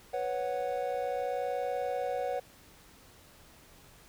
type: chord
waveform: triangle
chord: B suspended second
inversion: none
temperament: equal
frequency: 493.9 / 554.4 / 740 Hz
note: B4 / C#5 / F#5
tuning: 0 / 0 / 0 cents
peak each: -33 dBFS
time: 0.13-2.4 s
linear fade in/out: 10 ms
effects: pink hiss -57 dBFS RMS until 4.08 s